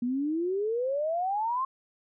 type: exponential sweep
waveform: sine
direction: up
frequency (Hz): 236.4 to 1080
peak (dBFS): -26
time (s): 0.02-1.65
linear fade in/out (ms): 5
effects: none